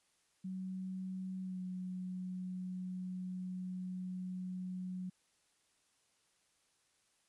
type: tone with pitch glide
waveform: sine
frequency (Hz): 187.2 to 183.67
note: F#3 to F#3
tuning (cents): +20 to -12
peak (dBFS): -39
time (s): 0.44-5.1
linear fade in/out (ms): 10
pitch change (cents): -32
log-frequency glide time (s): 1.42-1.6
effects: white hiss -75 dBFS RMS until 7.28 s + resampled to 24000 Hz